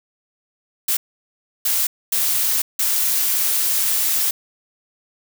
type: noise bursts at uneven times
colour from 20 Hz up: blue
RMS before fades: -19 dBFS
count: 4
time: 0.88-0.97 / 1.65-1.87 / 2.12-2.62 / 2.79-4.31 s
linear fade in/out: 5 ms
effects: none